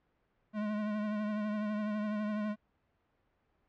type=tone with vibrato; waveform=square; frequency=211.1 Hz; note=G#3; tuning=29 cents sharp; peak=-33 dBFS; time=0.53-2.56 s; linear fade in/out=50 ms; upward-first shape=triangle; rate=12 Hz; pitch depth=41 cents each way; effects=pink hiss -75 dBFS RMS until 3.68 s + low-pass 2000 Hz 12 dB/octave